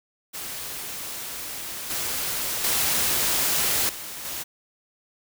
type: noise with level steps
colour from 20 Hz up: white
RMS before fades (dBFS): -34 / -28 / -23 / -36 / -32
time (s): 0.33-4.44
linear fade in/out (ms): 20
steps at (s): 1.9 / 2.64 / 3.89 / 4.25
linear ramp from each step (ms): 2
effects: none